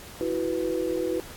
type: chord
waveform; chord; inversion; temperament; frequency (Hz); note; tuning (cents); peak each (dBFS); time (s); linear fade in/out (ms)
sine; E suspended second; none; equal; 329.6 / 370 / 493.9; E4 / F#4 / B4; 0 / 0 / 0; -29; 0.21-1.2; 0
effects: pink hiss -44 dBFS RMS until 1.36 s + AAC 64 kbps